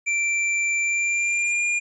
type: tone with pitch glide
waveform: square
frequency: 2349 to 2412 Hz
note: D7 to D7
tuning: 0 to +46 cents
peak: -21 dBFS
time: 0.06-1.8 s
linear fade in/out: 20 ms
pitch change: +46 cents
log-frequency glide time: 0.81-1.65 s
effects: resampled to 24000 Hz